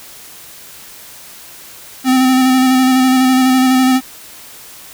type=tone with vibrato; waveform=square; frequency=258.5 Hz; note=C4; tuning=21 cents flat; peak=-9 dBFS; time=2.04-4.01 s; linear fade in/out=50 ms; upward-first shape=square; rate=12 Hz; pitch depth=18 cents each way; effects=white hiss -36 dBFS RMS until 4.93 s